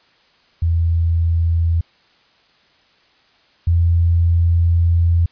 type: tone pair in turn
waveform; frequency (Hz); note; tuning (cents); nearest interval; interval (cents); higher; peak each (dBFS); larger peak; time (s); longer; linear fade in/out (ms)
sine; 83.5 / 84.91; E2 / F2; +23 / -48; unison; 29; second; -13 / -11; second; 0.62-1.81 / 3.67-5.26; second; 5
effects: white hiss -55 dBFS RMS until 5.31 s + resampled to 11025 Hz